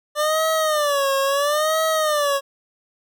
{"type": "tone with vibrato", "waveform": "25% pulse", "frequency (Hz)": 590, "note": "D5", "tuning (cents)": 8, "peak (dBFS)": -14, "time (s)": [0.15, 2.41], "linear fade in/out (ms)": 50, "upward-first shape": "sine", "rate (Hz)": 0.74, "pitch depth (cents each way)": 140, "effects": []}